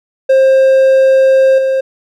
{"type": "tone with level steps", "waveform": "triangle", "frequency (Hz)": 531, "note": "C5", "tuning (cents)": 25, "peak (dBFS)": [-3, -8], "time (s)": [0.29, 1.81], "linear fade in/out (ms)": 10, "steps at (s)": 1.58, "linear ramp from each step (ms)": 5, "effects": []}